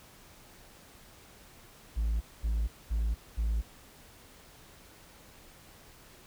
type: tone bursts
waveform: triangle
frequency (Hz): 55.4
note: A1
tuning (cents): +13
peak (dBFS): -24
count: 4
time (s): 1.96-3.62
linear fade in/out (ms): 20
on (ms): 250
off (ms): 220
effects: tanh soft clip ceiling -20 dBFS + pink hiss -55 dBFS RMS until 6.26 s